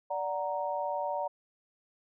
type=chord; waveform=sine; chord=D augmented; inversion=none; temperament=equal with one note detuned; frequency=583.9 / 740 / 932.3 Hz; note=D5 / F#5 / A#5; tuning=-10 / 0 / 0 cents; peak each=-34 / -36 / -34 dBFS; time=0.1-1.28 s; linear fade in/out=10 ms; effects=none

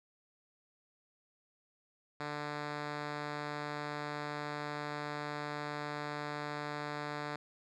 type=tone with low-pass filter; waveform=5% pulse; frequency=147.8 Hz; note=D3; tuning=11 cents sharp; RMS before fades=-40 dBFS; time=2.2-7.36 s; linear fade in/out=2 ms; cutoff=4200 Hz; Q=0.75; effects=none

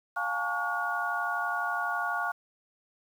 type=tone cluster; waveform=sine; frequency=705 / 824 / 896 / 1126 / 1438 Hz; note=F5 / G#5 / A5 / C#6 / F#6; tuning=+16 / -14 / +31 / +27 / -50 cents; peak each=-35 / -38 / -38 / -34 / -31 dBFS; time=0.16-2.32 s; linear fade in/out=10 ms; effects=9-bit

